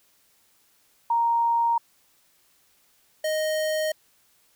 sine / square tone pair in turn, 932.3 / 622.2 Hz, A#5 / D#5, 0 / 0 cents, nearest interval perfect fifth, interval 700 cents, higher first, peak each -19 / -24 dBFS, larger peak first, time 1.1-1.78 / 3.24-3.92 s, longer neither, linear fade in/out 5 ms, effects white hiss -63 dBFS RMS until 4.55 s

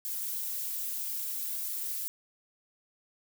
violet noise with flanger, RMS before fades -35 dBFS, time 0.05-2.08 s, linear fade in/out 0 ms, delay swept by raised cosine 1.8 to 7.7 ms, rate 0.65 Hz, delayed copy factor +0.95, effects none

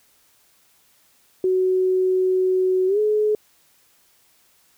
sine tone with pitch glide, 372 to 424.9 Hz, F#4 to G#4, +9 to +40 cents, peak -16 dBFS, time 1.44-3.35 s, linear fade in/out 2 ms, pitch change +231 cents, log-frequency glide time 2.87-2.99 s, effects white hiss -59 dBFS RMS until 4.77 s

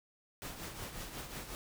pink noise with tremolo, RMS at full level -42 dBFS, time 0.42-1.55 s, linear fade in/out 0 ms, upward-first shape triangle, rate 5.5 Hz, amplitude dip 60%, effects none

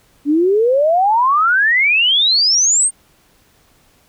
sine exponential sweep, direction up, 280 to 8870 Hz, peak -10 dBFS, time 0.25-2.91 s, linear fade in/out 50 ms, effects pink hiss -54 dBFS RMS until 4.08 s

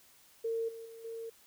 sine tone with level steps, 455.4 Hz, A#4, 40 cents flat, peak -31 / -43 / -47 / -39 dBFS, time 0.44-1.3 s, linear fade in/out 10 ms, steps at 0.68 / 0.85 / 1.04 s, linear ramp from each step 10 ms, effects white hiss -62 dBFS RMS until 1.46 s

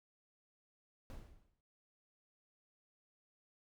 brown noise with exponential decay, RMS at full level -44 dBFS, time 1.1-1.61 s, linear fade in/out 1 ms, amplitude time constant 110 ms, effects none

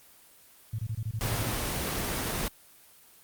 sine tone bursts, 110 Hz, A2, in tune, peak -29 dBFS, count 10, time 0.73-1.516 s, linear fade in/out 5 ms, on 57 ms, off 24 ms
pink noise, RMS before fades -31 dBFS, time 1.21-2.48 s, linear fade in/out 0 ms
effects white hiss -56 dBFS RMS until 3.23 s + Opus 24 kbps

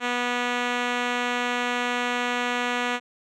5% pulse tone with low-pass filter, 244.3 Hz, B3, 19 cents flat, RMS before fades -26 dBFS, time 0-3 s, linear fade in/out 50 ms, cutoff 4500 Hz, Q 0.66, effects none

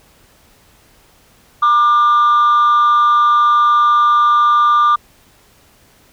sine tone with frequency modulation, 1193 Hz, D6, 27 cents sharp, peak -6 dBFS, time 1.62-4.96 s, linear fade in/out 10 ms, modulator 244 Hz, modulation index 0.3, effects tanh soft clip ceiling -7 dBFS + pink hiss -50 dBFS RMS until 6.12 s

